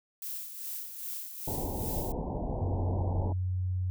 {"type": "noise with tremolo", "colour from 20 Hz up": "violet", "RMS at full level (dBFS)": -37, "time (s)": [0.22, 2.12], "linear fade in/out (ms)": 2, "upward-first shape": "sine", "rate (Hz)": 2.5, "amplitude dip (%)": 55}
{"type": "low-pass noise", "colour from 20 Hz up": "pink", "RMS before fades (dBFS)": -34, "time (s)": [1.47, 3.33], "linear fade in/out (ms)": 10, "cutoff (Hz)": 950, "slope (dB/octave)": 96}
{"type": "tone", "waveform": "sine", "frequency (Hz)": 91.8, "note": "F#2", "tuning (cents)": -13, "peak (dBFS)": -28, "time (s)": [2.61, 3.9], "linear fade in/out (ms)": 0}
{"effects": []}